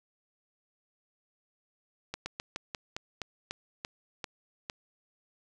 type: slowing click train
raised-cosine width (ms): 0.2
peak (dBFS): -18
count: 11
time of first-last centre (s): 2.14-4.699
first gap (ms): 120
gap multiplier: 1.16
effects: none